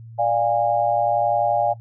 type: chord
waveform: sine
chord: D diminished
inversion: none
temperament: equal with one note detuned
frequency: 587.3 / 698.5 / 819.6 Hz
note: D5 / F5 / Ab5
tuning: 0 / 0 / -23 cents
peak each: -22 / -21 / -21 dBFS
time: 0.18-1.74 s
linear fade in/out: 20 ms
effects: noise-tail reverb RT60 0.1 s tail -17 dB re dry + added 114 Hz sine -37 dBFS peak until 1.8 s